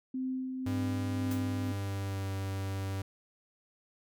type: tone with tremolo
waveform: sine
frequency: 259.2 Hz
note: C4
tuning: 16 cents flat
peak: -31 dBFS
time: 0.14-1.72 s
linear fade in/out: 5 ms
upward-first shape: sine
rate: 1.9 Hz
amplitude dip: 35%
type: tone with pitch glide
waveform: 45% pulse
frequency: 99.9 to 97.06 Hz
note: G2 to G2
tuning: +33 to -17 cents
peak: -33 dBFS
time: 0.66-3.02 s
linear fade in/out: 5 ms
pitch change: -50 cents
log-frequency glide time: 1.61-2.3 s
type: noise with exponential decay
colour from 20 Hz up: white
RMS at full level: -41 dBFS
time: 1.31-1.49 s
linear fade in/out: 2 ms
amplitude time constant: 38 ms
effects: none